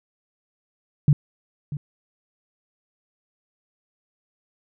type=tone with echo; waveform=sine; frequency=145.1 Hz; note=D3; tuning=21 cents flat; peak=-11 dBFS; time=1.08-1.13 s; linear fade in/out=2 ms; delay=640 ms; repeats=1; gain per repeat=-15 dB; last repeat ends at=1.77 s; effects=none